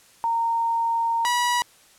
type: tone pair in turn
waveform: sine / sawtooth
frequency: 922 / 971.5 Hz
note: A#5 / B5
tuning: -19 / -29 cents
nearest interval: minor second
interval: 90 cents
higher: second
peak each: -20 / -16 dBFS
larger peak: second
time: 0.24-1.25 / 1.25-1.62 s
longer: first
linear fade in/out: 0 ms
effects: white hiss -54 dBFS RMS until 1.98 s + low-pass 11000 Hz 12 dB/octave